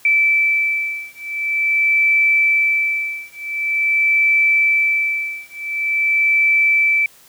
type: beating tone pair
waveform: sine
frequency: 2321 / 2321.46 Hz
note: D7 / D7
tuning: -21 / -21 cents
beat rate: 0.46 Hz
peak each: -17 dBFS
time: 0.05-7.06 s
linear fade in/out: 2 ms
effects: white hiss -48 dBFS RMS until 7.28 s